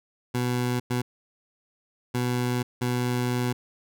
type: tone bursts at uneven times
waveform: 20% pulse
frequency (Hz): 123.47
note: B2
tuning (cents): 0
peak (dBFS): -19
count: 4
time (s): 0.34-0.8 / 0.9-1.02 / 2.14-2.63 / 2.81-3.53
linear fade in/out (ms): 10
effects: none